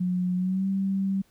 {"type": "tone with pitch glide", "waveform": "sine", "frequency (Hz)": [180.9, 193.88], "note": ["F#3", "G3"], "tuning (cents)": [-39, -19], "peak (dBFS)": -23, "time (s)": [0, 1.22], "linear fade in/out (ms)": 10, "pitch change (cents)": 120, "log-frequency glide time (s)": [0.36, 0.67], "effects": ["pink hiss -64 dBFS RMS until 1.3 s"]}